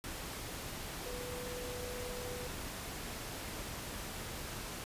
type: tone in noise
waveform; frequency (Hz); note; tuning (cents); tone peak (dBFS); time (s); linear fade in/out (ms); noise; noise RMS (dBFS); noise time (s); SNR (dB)
sine; 493.9; B4; 0; -43; 1.06-2.47; 0; pink; -43; 0.04-4.84; -3
effects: resampled to 32000 Hz